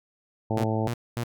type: harmonic tone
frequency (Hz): 110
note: A2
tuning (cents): 0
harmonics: 1 / 2 / 3 / 4 / 5 / 6 / 7 / 8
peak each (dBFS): -27 / -30 / -32 / -33 / -34 / -35 / -35 / -36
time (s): 0.5-0.88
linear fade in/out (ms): 5
type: tone bursts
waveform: sawtooth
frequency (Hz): 118.8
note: A#2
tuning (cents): +33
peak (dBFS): -23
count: 3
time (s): 0.57-1.237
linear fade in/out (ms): 0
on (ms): 69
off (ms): 230
effects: none